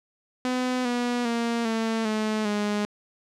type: tone with pitch steps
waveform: sawtooth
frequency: 252.6 / 242.9 / 233.5 / 224.5 / 215.9 / 207.6 Hz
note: B3 / B3 / A#3 / A3 / A3 / G#3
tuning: +39 / -29 / +3 / +35 / -33 / 0 cents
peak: -20 dBFS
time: 0.45-2.85 s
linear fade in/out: 0 ms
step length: 400 ms
effects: low-pass 7000 Hz 12 dB/octave